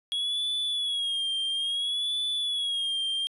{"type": "tone with vibrato", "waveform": "triangle", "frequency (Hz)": 3322, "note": "G#7", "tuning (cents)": 0, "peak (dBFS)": -25, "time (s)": [0.12, 3.27], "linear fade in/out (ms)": 0, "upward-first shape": "sine", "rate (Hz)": 0.59, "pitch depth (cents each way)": 78, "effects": ["resampled to 32000 Hz"]}